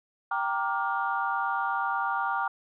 sine chord, G minor seventh, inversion none, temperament equal with one note detuned, 784 / 932.3 / 1174.7 / 1415.6 Hz, G5 / Bb5 / D6 / F6, 0 / 0 / 0 / +23 cents, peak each -31 dBFS, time 0.31-2.48 s, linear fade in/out 5 ms, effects tanh soft clip ceiling -15 dBFS

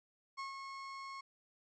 35% pulse tone with ADSR envelope, 1089 Hz, C#6, 31 cents flat, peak -38 dBFS, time 0.37-1.21 s, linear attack 24 ms, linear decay 130 ms, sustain -5 dB, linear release 7 ms, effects resampled to 16000 Hz

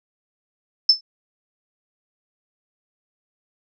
sine tone with exponential decay, 5274 Hz, E8, in tune, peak -6 dBFS, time 0.89-1.01 s, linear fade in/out 5 ms, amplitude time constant 24 ms, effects none

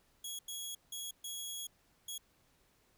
15% pulse tone bursts at uneven times, 3331 Hz, G#7, 4 cents sharp, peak -33 dBFS, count 5, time 0.24-0.39 / 0.48-0.75 / 0.92-1.11 / 1.24-1.67 / 2.08-2.18 s, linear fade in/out 5 ms, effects pink hiss -71 dBFS RMS until 2.97 s

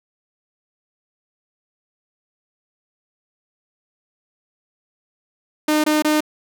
sawtooth tone bursts, 304.7 Hz, D#4, 36 cents flat, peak -11 dBFS, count 3, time 5.68-6.206 s, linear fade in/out 5 ms, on 160 ms, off 23 ms, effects none

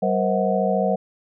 sine tone cluster, 192.2 / 472.6 / 526 / 641 / 736 Hz, G3 / A#4 / C5 / E5 / F#5, -34 / +24 / +9 / -49 / -9 cents, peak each -23 / -25 / -25 / -24 / -25 dBFS, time 0.02-0.96 s, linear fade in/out 10 ms, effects none

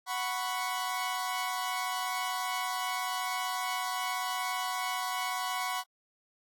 sawtooth chord, F# suspended fourth, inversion none, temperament equal, 740 / 987.8 / 1108.7 Hz, F#5 / B5 / C#6, 0 / 0 / 0 cents, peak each -32 dBFS, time 0.06-5.84 s, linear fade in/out 50 ms, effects AAC 64 kbps

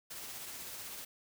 white noise with tremolo, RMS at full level -44 dBFS, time 0.1-1.05 s, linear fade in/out 10 ms, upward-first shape sine, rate 16 Hz, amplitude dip 25%, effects none

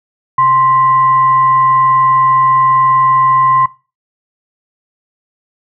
sine tone with frequency modulation, 1046.5 Hz, C6, in tune, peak -7 dBFS, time 0.38-3.66 s, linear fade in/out 5 ms, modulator 915 Hz, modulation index 0.26, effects noise-tail reverb RT60 0.3 s tail -18 dB re dry

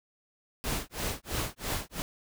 pink noise with tremolo, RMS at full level -31 dBFS, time 0.64-2.02 s, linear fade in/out 0 ms, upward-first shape sine, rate 3 Hz, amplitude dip 100%, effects none

